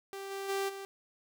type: tone with level steps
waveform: sawtooth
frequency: 392 Hz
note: G4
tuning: in tune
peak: -36 / -33 / -27 / -37 dBFS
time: 0.13-0.85 s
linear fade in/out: 0 ms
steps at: 0.3 / 0.48 / 0.68 s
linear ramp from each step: 20 ms
effects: none